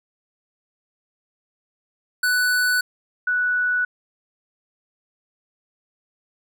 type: tone pair in turn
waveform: square / sine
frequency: 1488 / 1477.7 Hz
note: F#6 / F#6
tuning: +9 / -3 cents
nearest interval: unison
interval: 12 cents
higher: first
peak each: -18 dBFS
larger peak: neither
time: 2.23-2.81 / 3.27-3.85 s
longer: neither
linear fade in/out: 5 ms
effects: none